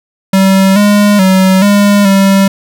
square tone with pitch steps, 192.4 / 205.8 / 188.8 / 203.4 / 195.1 Hz, G3 / G#3 / F#3 / G#3 / G3, -32 / -16 / +35 / -36 / -8 cents, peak -5 dBFS, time 0.33-2.48 s, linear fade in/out 5 ms, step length 430 ms, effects none

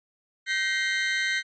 35% pulse tone cluster, 1552 / 1903 / 2098 Hz, G6 / A#6 / C7, -18 / +35 / +4 cents, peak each -27 dBFS, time 0.46-1.43 s, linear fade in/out 50 ms, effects resampled to 16000 Hz

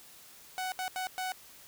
sawtooth tone bursts at uneven times, 745 Hz, F#5, 12 cents sharp, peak -29 dBFS, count 4, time 0.58-0.72 / 0.79-0.88 / 0.96-1.07 / 1.18-1.32 s, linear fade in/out 0 ms, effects white hiss -54 dBFS RMS until 1.67 s

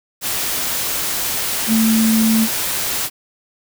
sine tone in noise, 222.4 Hz, A3, 19 cents sharp, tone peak -12 dBFS, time 1.67-2.48 s, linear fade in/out 50 ms, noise white, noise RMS -21 dBFS, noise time 0.21-3.1 s, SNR +6 dB, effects none

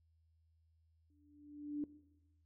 sine tone with exponential growth, 293.7 Hz, D4, in tune, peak -34 dBFS, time 1.1-1.84 s, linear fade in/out 2 ms, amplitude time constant 160 ms, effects noise-tail reverb RT60 1.0 s tail -18 dB re dry + added 81 Hz sine -70 dBFS peak until 2.45 s

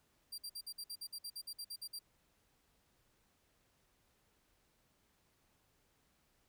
sawtooth tone bursts, 4734 Hz, D8, 13 cents sharp, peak -40 dBFS, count 15, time 0.32-1.992 s, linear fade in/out 10 ms, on 62 ms, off 53 ms, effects pink hiss -75 dBFS RMS until 6.48 s

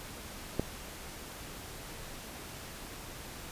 click, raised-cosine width 2 ms, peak -15 dBFS, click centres 0.596 s, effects pink hiss -45 dBFS RMS until 3.51 s + resampled to 32000 Hz

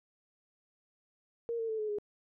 sine tone with pitch steps, 466.2 / 452.9 / 440 / 427.5 / 415.3 Hz, A#4 / A#4 / A4 / A4 / G#4, 0 / -50 / 0 / -50 / 0 cents, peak -32 dBFS, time 1.49-1.985 s, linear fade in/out 0 ms, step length 99 ms, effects none

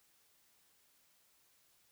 silence, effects white hiss -71 dBFS RMS until 1.91 s

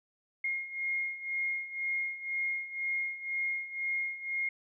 sine beating tone pair, 2140 / 2142 Hz, C7 / C7, +38 / +40 cents, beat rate 2 Hz, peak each -37 / -33 dBFS, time 0.44-4.49 s, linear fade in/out 5 ms, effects none

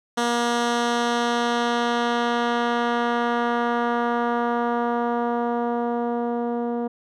10% pulse tone with low-pass filter sweep, 237.8 Hz, A#3, 35 cents sharp, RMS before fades -23 dBFS, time 0.17-6.88 s, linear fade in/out 10 ms, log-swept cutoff 8100 to 490 Hz, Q 0.84, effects none

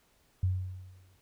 sine tone with exponential decay, 92.5 Hz, F#2, in tune, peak -23 dBFS, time 0.43-1.17 s, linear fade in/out 5 ms, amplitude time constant 160 ms, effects pink hiss -68 dBFS RMS until 1.21 s

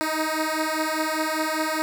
10% pulse beating tone pair, 311.1 / 316.1 Hz, D#4 / D#4, 0 / +27 cents, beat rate 5 Hz, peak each -18 / -18 dBFS, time 0.01-1.82 s, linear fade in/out 0 ms, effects none

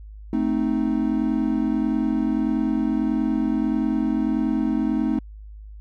triangle chord, A diminished, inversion none, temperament equal, 220 / 261.6 / 311.1 Hz, A3 / C4 / Eb4, 0 / 0 / 0 cents, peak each -22 dBFS, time 0.33-5.19 s, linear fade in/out 2 ms, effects added 52 Hz sine -37 dBFS peak until 5.8 s

